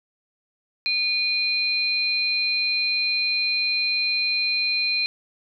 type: tone pair together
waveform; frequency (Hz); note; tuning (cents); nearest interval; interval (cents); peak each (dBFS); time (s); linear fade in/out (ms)
sine; 2448 / 4117; D#7 / C8; -29 / -29; major sixth; 900; -23; 0.86-5.06; 0
effects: none